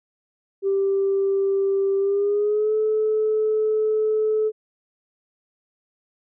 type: tone with pitch glide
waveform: sine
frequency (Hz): 392 to 432.4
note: G4 to A4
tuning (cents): 0 to -30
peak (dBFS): -17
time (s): 0.62-4.52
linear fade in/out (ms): 50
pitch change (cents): +170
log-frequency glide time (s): 1.98-2.74
effects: tanh soft clip ceiling -13 dBFS